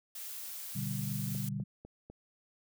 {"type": "noise", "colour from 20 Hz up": "blue", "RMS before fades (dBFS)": -43, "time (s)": [0.15, 1.49], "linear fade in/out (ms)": 5}
{"type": "chord", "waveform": "sine", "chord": "G major", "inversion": "first", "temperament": "just", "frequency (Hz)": [122.5, 147, 196], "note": ["B2", "D3", "G3"], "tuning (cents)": [-14, 2, 0], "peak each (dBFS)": -38, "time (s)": [0.75, 1.64], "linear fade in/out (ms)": 10}
{"type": "click train", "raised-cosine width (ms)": 2, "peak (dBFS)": -35, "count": 4, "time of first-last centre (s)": [1.35, 2.1], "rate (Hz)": 4}
{"effects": []}